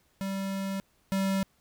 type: tone pair in turn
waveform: square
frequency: 194.4 / 193.55 Hz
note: G3 / G3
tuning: -14 / -22 cents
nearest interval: unison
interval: 8 cents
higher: first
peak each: -31 / -26 dBFS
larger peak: second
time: 0.21-0.8 / 1.12-1.43 s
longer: first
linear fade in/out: 0 ms
effects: pink hiss -68 dBFS RMS until 1.6 s